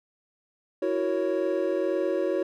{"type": "chord", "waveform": "triangle", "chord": "F# dominant seventh", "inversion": "third", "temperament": "equal with one note detuned", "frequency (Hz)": [329.6, 371.5, 466.2, 554.4], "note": ["E4", "F#4", "A#4", "C#5"], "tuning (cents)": [0, 7, 0, 0], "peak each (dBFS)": [-28, -26, -32, -26], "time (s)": [0.82, 2.43], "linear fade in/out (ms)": 5, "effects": []}